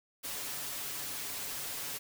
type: noise with comb filter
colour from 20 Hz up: white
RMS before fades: -39 dBFS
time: 0.23-1.99 s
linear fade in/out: 20 ms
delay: 7 ms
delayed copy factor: +0.65
effects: none